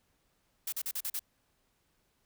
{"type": "noise bursts", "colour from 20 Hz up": "blue", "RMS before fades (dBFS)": -35, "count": 6, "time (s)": [0.67, 1.194], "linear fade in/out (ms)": 5, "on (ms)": 54, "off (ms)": 40, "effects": ["pink hiss -74 dBFS RMS until 2.25 s"]}